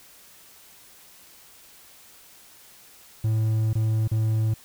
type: tone with dropouts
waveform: triangle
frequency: 110 Hz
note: A2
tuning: in tune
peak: -18 dBFS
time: 3.24-4.54 s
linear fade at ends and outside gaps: 5 ms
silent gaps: 3.732-3.752 / 4.077-4.114 s
effects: white hiss -51 dBFS RMS until 4.64 s